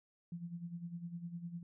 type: tone with tremolo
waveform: sine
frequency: 171.6 Hz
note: F3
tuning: 30 cents flat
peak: -39 dBFS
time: 0.32-1.63 s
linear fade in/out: 2 ms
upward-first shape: sine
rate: 9.9 Hz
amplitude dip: 70%
effects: none